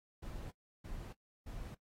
brown noise bursts, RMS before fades -45 dBFS, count 3, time 0.22-1.75 s, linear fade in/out 10 ms, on 290 ms, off 330 ms, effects noise-tail reverb RT60 0.1 s tail -19 dB re dry + AAC 48 kbps

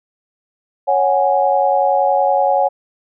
sine chord, C# suspended fourth, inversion none, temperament equal, 554.4 / 740 / 830.6 Hz, C#5 / F#5 / G#5, 0 / 0 / 0 cents, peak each -16 dBFS, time 0.87-2.69 s, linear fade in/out 20 ms, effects none

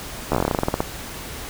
slowing click train, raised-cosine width 1 ms, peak -5 dBFS, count 16, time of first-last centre 0.32-0.805 s, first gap 13 ms, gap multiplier 1.12, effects pink hiss -34 dBFS RMS until 1.49 s

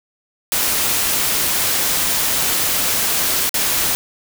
white noise with dropouts, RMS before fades -18 dBFS, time 0.52-3.95 s, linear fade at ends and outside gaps 0 ms, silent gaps 3.493-3.542 s, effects none

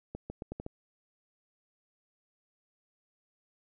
accelerating click train, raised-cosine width 2 ms, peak -25 dBFS, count 6, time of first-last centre 0.15-0.664 s, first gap 150 ms, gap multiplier 0.81, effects none

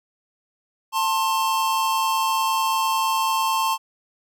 square tone pair together, 892 / 1060.9 Hz, A5 / C6, +23 / +24 cents, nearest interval minor third, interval 301 cents, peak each -23 dBFS, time 0.92-3.78 s, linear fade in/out 50 ms, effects none

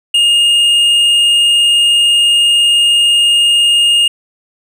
sine tone with hard clipping, 2839 Hz, F7, 28 cents sharp, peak -8 dBFS, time 0.14-4.08 s, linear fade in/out 5 ms, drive 5 dB, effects none

